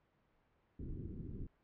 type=low-pass noise; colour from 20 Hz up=pink; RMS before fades=-45 dBFS; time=0.79-1.47 s; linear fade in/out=5 ms; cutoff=380 Hz; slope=48 dB/octave; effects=pink hiss -75 dBFS RMS until 1.63 s + low-pass 2000 Hz 12 dB/octave